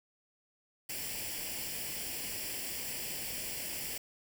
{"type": "noise with comb filter", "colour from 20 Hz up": "white", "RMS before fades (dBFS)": -39, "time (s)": [0.89, 3.98], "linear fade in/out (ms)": 5, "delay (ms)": 0.39, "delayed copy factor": 0.7, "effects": []}